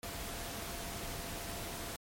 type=tone in noise; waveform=sine; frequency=686 Hz; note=F5; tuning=31 cents flat; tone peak=-50 dBFS; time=0.03-1.96 s; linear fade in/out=0 ms; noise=pink; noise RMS=-42 dBFS; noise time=0.03-1.96 s; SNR=-11 dB; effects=MP3 64 kbps